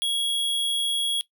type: tone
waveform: square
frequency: 3322 Hz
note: G#7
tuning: in tune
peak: -23 dBFS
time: 0.02-1.21 s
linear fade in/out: 0 ms
effects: noise-tail reverb RT60 0.1 s tail -18 dB re dry